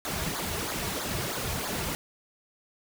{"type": "noise with flanger", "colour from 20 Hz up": "pink", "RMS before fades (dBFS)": -32, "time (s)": [0.05, 1.95], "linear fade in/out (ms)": 0, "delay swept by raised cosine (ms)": [0.35, 3.95], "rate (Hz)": 3.1, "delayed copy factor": -0.85, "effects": []}